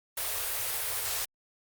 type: band-stop noise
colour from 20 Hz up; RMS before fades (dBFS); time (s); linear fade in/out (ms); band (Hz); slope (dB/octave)
white; -32; 0.17-1.25; 5; 120 to 390; 96
effects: Opus 32 kbps